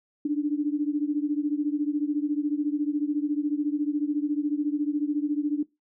sine beating tone pair, 290.1 / 304.1 Hz, D4 / D#4, -21 / -40 cents, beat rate 14 Hz, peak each -25 / -28 dBFS, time 0.25-5.63 s, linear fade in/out 5 ms, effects noise-tail reverb RT60 0.2 s tail -21 dB re dry

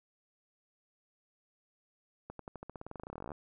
accelerating click train, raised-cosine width 1 ms, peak -29 dBFS, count 26, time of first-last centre 2.3-3.318 s, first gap 93 ms, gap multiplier 0.92, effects none

